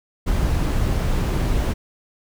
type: noise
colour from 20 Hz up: brown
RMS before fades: -20 dBFS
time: 0.26-1.74 s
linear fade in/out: 20 ms
effects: none